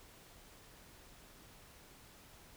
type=silence; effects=pink hiss -59 dBFS RMS until 2.56 s